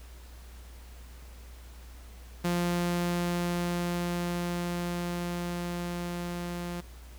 sawtooth tone with level ramp, 174.61 Hz, F3, in tune, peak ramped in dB -22 to -30 dBFS, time 2.44-6.81 s, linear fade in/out 10 ms, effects added 60 Hz sine -45 dBFS peak until 7.18 s + pink hiss -55 dBFS RMS until 7.18 s

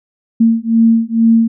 sine beating tone pair, 226.5 / 228.7 Hz, A#3 / A#3, -50 / -33 cents, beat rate 2.2 Hz, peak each -11 dBFS, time 0.4-1.48 s, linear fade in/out 10 ms, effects none

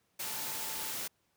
sine tone in noise, 880 Hz, A5, in tune, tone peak -49 dBFS, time 0.24-0.91 s, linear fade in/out 10 ms, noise white, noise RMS -38 dBFS, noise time 0.19-1.08 s, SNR -14 dB, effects pink hiss -75 dBFS RMS until 1.36 s + high-pass 80 Hz 12 dB/octave

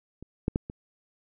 clicks, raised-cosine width 3 ms, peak -29 / -12 / -12 / -23 dBFS, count 4, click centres 0.226 / 0.481 / 0.559 / 0.699 s, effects none

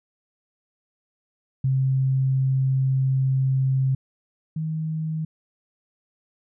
sine tone pair in turn, 132.8 / 157.94 Hz, C3 / D#3, +26 / +26 cents, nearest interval minor third, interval 300 cents, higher second, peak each -18 / -24 dBFS, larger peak first, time 1.64-3.95 / 4.56-5.25 s, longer first, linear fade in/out 5 ms, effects none

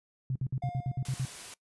sine tone bursts, 130.81 Hz, C3, in tune, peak -28 dBFS, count 9, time 0.3-1.252 s, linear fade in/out 2 ms, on 56 ms, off 56 ms
triangle tone with exponential decay, 709 Hz, F5, 26 cents sharp, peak -33 dBFS, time 0.62-1.45 s, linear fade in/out 5 ms, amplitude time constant 180 ms
white noise, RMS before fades -44 dBFS, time 1.05-1.54 s, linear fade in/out 2 ms
effects noise-tail reverb RT60 0.1 s tail -21 dB re dry + resampled to 24000 Hz

